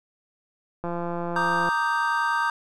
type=click train; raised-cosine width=1 ms; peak=-17 dBFS; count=147; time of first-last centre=0.84-1.689 s; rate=172 Hz
type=chord; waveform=triangle; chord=Eb major seventh; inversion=second; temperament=equal; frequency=932.3 / 1174.7 / 1244.5 / 1568 Hz; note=Bb5 / D6 / Eb6 / G6; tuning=0 / 0 / 0 / 0 cents; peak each=-24 / -28 / -27 / -24 dBFS; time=1.36-2.5 s; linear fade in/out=2 ms
effects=none